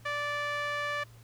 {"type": "tone with band-pass filter", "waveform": "sawtooth", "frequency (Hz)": 584, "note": "D5", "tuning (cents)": -10, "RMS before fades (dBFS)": -33, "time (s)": [0.05, 1.04], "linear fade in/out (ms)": 10, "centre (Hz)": 1700, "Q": 1.6, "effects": ["added 115 Hz sine -51 dBFS peak until 1.23 s", "pink hiss -60 dBFS RMS until 1.23 s"]}